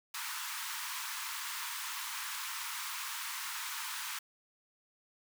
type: high-pass noise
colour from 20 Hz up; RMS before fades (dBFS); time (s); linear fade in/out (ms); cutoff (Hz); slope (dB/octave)
pink; -40; 0.14-4.19; 5; 900; 96
effects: none